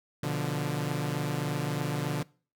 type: chord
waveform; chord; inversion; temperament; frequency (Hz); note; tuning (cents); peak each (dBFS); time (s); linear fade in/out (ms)
sawtooth; B diminished; none; equal; 123.47 / 146.83 / 174.61; B2 / D3 / F3; 0 / 0 / 0; -31 / -27 / -32; 0.23-2.23; 5
effects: noise-tail reverb RT60 0.4 s tail -23 dB re dry